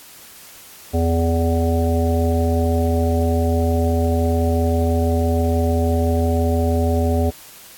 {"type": "harmonic tone", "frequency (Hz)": 83, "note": "E2", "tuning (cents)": 12, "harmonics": [1, 3, 5, 7, 9], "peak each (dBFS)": [-17, -22, -24, -25, -27], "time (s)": [0.93, 7.31], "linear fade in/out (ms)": 20, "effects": ["white hiss -42 dBFS RMS until 7.77 s", "AAC 64 kbps"]}